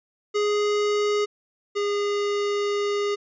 square tone pair in turn, 415.3 / 408.9 Hz, G#4 / G#4, 0 / -27 cents, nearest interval unison, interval 27 cents, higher first, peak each -21 / -23 dBFS, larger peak first, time 0.34-1.26 / 1.75-3.16 s, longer second, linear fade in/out 20 ms, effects resampled to 16000 Hz

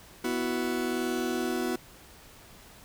40% pulse chord, B suspended fourth, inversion none, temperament just, 246.9 / 329.3 / 370.4 Hz, B3 / E4 / F#4, 0 / -2 / +2 cents, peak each -31 / -33 / -31 dBFS, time 0.24-1.76 s, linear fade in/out 5 ms, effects pink hiss -52 dBFS RMS until 2.84 s

